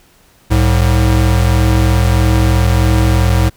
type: tone pair together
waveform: square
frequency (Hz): 63.8 / 106.87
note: C2 / A2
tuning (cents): -43 / -50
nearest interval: major sixth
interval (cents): 893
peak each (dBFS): -12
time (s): 0.5-3.5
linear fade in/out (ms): 20
effects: pink hiss -49 dBFS RMS until 3.56 s